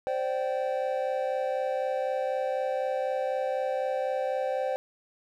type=chord; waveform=triangle; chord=C suspended second; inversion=none; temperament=equal with one note detuned; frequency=523.3 / 587.3 / 772.3 Hz; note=C5 / D5 / G5; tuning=0 / 0 / -26 cents; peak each=-27 / -31 / -31 dBFS; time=0.07-4.76 s; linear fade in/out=0 ms; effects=none